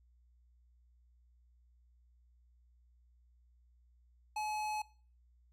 sine tone with hard clipping, 852 Hz, G#5, 44 cents sharp, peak -37 dBFS, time 4.36-4.82 s, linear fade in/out 5 ms, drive 18 dB, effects noise-tail reverb RT60 0.4 s tail -20 dB re dry + added 60 Hz sine -64 dBFS peak until 5.52 s

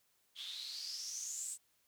white noise with band-pass filter sweep, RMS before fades -44 dBFS, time 0.35-1.58 s, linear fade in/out 50 ms, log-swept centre 3300 to 8300 Hz, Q 9.2, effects white hiss -75 dBFS RMS until 1.87 s

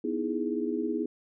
sine chord, E major seventh, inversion second, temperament equal, 246.9 / 311.1 / 329.6 / 415.3 Hz, B3 / D#4 / E4 / G#4, 0 / 0 / 0 / 0 cents, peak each -33 dBFS, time 0.04-1.06 s, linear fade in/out 5 ms, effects none

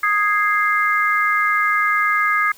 sine chord, Ab major, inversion second, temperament equal with one note detuned, 1244.5 / 1653.6 / 2093 Hz, Eb6 / Ab6 / C7, 0 / -8 / 0 cents, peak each -18 / -20 / -20 dBFS, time 0.03-2.52 s, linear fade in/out 5 ms, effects white hiss -47 dBFS RMS until 2.57 s

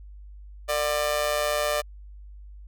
sawtooth tone with amplitude modulation, 595 Hz, D5, 22 cents sharp, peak -16 dBFS, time 0.68-1.82 s, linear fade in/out 20 ms, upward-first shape sine, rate 141 Hz, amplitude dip 75%, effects added 50 Hz sine -41 dBFS peak until 2.67 s

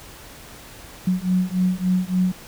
sine beating tone pair, 181.9 / 185.4 Hz, F#3 / F#3, -29 / +4 cents, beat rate 3.5 Hz, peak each -21 dBFS, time 1.07-2.32 s, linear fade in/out 5 ms, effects pink hiss -42 dBFS RMS until 2.47 s

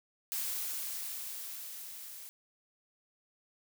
blue noise with level ramp, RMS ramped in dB -35 to -48 dBFS, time 0.32-2.29 s, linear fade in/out 0 ms, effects none

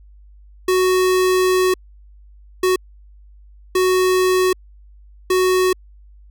square tone bursts at uneven times, 370 Hz, F#4, in tune, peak -14 dBFS, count 4, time 0.68-1.74 / 2.63-2.76 / 3.75-4.53 / 5.3-5.73 s, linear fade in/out 5 ms, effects added 50 Hz sine -42 dBFS peak until 6.3 s

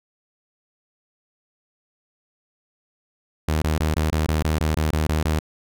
sawtooth tone bursts, 77.78 Hz, D#2, in tune, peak -15 dBFS, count 12, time 3.48-5.391 s, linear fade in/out 5 ms, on 140 ms, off 21 ms, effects none

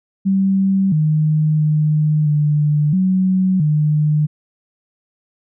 sine tone with pitch steps, 193.2 / 154.1 / 152.6 / 149 / 187 / 151.2 Hz, G3 / D#3 / D#3 / D3 / F#3 / D#3, -25 / -16 / -33 / +25 / +19 / -49 cents, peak -12 dBFS, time 0.25-4.27 s, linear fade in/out 20 ms, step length 670 ms, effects none

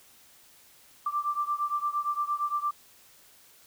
sine beating tone pair, 1174.7 / 1183.4 Hz, D6 / D6, 0 / +13 cents, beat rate 8.7 Hz, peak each -29 / -31 dBFS, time 1.06-2.71 s, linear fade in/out 5 ms, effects white hiss -57 dBFS RMS until 3.66 s

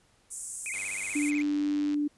pink band-pass noise, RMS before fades -39 dBFS, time 0.3-1.31 s, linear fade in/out 20 ms, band 7300 to 10000 Hz, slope 48 dB/octave
triangle tone with vibrato, 2292 Hz, D7, 43 cents flat, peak -32 dBFS, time 0.66-1.42 s, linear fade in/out 0 ms, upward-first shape sine, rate 16 Hz, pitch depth 190 cents each way
click train, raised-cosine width 0.2 ms, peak -28 dBFS, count 119, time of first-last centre 0.74-1.943 s, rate 98.1 Hz
sine tone, 293.7 Hz, D4, in tune, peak -25 dBFS, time 1.15-2.08 s, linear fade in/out 10 ms
effects pink hiss -65 dBFS RMS until 2.17 s + resampled to 24000 Hz

